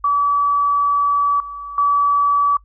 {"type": "tone with level steps", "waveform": "sine", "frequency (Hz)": 1147, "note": "D6", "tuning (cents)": -41, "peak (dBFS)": [-13, -27, -12], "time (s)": [0.04, 2.57], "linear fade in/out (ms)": 5, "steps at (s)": [1.4, 1.78], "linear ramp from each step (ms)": 2, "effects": ["noise-tail reverb RT60 0.1 s tail -24 dB re dry", "added 50 Hz sine -46 dBFS peak until 2.64 s"]}